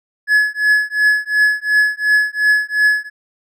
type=tone with tremolo; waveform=triangle; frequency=1700 Hz; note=G#6; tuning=40 cents sharp; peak=-6 dBFS; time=0.27-3.1 s; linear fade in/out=50 ms; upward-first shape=triangle; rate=2.8 Hz; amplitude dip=100%; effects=none